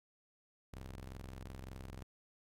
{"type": "ring-modulated tone", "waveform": "sawtooth", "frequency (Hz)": 65.41, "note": "C2", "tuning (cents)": 0, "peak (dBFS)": -39, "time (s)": [0.73, 2.03], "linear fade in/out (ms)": 5, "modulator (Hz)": 21.1, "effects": ["MP3 64 kbps"]}